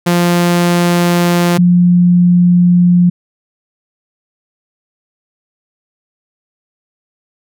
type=tone pair in turn; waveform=sawtooth / sine; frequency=174.2 / 176.63 Hz; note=F3 / F3; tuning=-4 / +20 cents; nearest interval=unison; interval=24 cents; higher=second; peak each=-5 dBFS; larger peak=neither; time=0.06-1.58 / 1.58-3.1 s; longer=neither; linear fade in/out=10 ms; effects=none